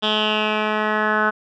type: tone with low-pass filter sweep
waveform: 10% pulse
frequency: 213.9 Hz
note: A3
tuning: 49 cents flat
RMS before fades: -20 dBFS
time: 0.02-1.31 s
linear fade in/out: 20 ms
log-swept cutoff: 3400 to 1500 Hz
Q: 5.9
effects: none